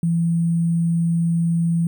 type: tone with sample-and-hold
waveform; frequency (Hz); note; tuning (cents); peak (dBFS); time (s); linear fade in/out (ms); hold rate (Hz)
sine; 167.9; E3; +32; -16; 0.03-1.87; 2; 8820
effects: none